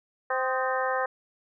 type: harmonic tone with a mistuned harmonic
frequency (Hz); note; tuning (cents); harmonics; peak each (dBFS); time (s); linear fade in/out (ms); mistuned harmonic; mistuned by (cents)
260; C4; -11; 2 / 3 / 4 / 5 / 6 / 7; -29 / -31 / -32 / -33 / -34 / -34; 0.3-1.06; 5; 5; -61
effects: none